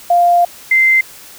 sine tone pair in turn, 698.5 / 2079 Hz, F5 / C7, 0 / -12 cents, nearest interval octave + perfect fifth, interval 1888 cents, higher second, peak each -7 dBFS, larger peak neither, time 0.1-0.45 / 0.71-1.01 s, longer first, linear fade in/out 5 ms, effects white hiss -37 dBFS RMS until 1.38 s

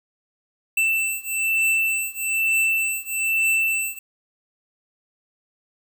square beating tone pair, 2664 / 2665.1 Hz, E7 / E7, +18 / +18 cents, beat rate 1.1 Hz, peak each -23 / -24 dBFS, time 0.77-3.99 s, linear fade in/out 5 ms, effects 9-bit

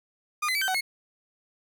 30% pulse tone with pitch steps, 1217 / 2035 / 2295 / 1552 / 751 / 2173 Hz, D#6 / C7 / D7 / G6 / F#5 / C#7, -39 / -49 / -40 / -18 / +26 / -35 cents, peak -22 dBFS, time 0.42-0.81 s, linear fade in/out 10 ms, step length 65 ms, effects none

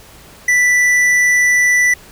sine tone with tanh clipping, 1975.5 Hz, B6, in tune, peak -11 dBFS, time 0.48-1.94 s, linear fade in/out 5 ms, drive 11 dB, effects pink hiss -41 dBFS RMS until 2.11 s

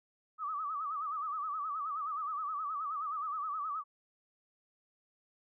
sine tone with vibrato, 1214 Hz, D#6, 43 cents flat, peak -34 dBFS, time 0.38-3.84 s, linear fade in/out 50 ms, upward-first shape sine, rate 9.5 Hz, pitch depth 120 cents each way, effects none

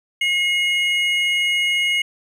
triangle tone pair together, 2156 / 2890 Hz, C#7 / F#7, -49 / -41 cents, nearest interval perfect fourth, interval 508 cents, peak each -17 / -19 dBFS, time 0.21-2.02 s, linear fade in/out 5 ms, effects none

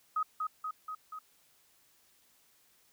sine tone with echo, 1260 Hz, D#6, 21 cents sharp, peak -28 dBFS, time 0.16-0.23 s, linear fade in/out 5 ms, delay 240 ms, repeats 4, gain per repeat -3 dB, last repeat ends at 1.19 s, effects white hiss -67 dBFS RMS until 2.92 s

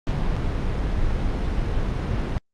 brown noise with dropouts, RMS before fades -23 dBFS, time 0.07-2.38 s, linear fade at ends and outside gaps 0 ms, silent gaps 0.36-0.365 s, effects low-pass 5000 Hz 12 dB/octave + Opus 48 kbps

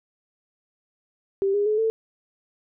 sine tone with pitch steps, 392 / 409.1 / 427 / 445.6 Hz, G4 / G#4 / G#4 / A4, 0 / -26 / +48 / +22 cents, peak -19 dBFS, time 1.42-1.9 s, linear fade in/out 0 ms, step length 120 ms, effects none

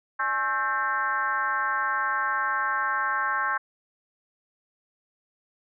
sine tone with frequency modulation, 1325 Hz, E6, 9 cents sharp, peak -23 dBFS, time 0.19-3.58 s, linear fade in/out 10 ms, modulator 242 Hz, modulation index 1.7, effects none

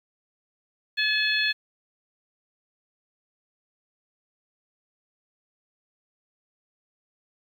harmonic tone, 857 Hz, A5, 46 cents flat, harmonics 2 / 3 / 4 / 5, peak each -25 / -27 / -28 / -29 dBFS, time 0.97-1.53 s, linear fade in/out 20 ms, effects 9-bit

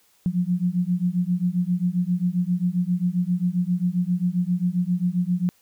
sine beating tone pair, 174.6 / 182.1 Hz, F3 / F#3, 0 / -27 cents, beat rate 7.5 Hz, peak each -23 dBFS, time 0.26-5.49 s, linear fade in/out 0 ms, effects white hiss -61 dBFS RMS until 5.61 s

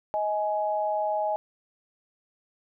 sine tone pair together, 630 / 837.1 Hz, D#5 / G#5, +21 / +13 cents, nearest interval perfect fourth, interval 492 cents, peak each -27 / -27 dBFS, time 0.14-1.36 s, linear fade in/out 0 ms, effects none

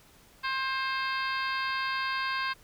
harmonic tone with a mistuned harmonic, 530 Hz, C5, 22 cents sharp, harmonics 2 / 3 / 4 / 5 / 6 / 7 / 8 / 9, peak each -32 / -33 / -39 / -38 / -43 / -43 / -43 / -42 dBFS, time 0.43-2.54 s, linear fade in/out 20 ms, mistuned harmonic 5, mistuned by -19 cents, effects pink hiss -58 dBFS RMS until 2.63 s

